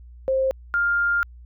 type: tone pair in turn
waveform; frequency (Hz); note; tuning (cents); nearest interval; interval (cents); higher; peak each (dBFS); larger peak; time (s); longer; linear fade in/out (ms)
sine; 529 / 1402.5; C5 / F6; +19 / +7; octave + perfect fourth; 1688; second; -18; neither; 0.28-0.51 / 0.74-1.23; second; 0
effects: added 60 Hz sine -41 dBFS peak until 1.45 s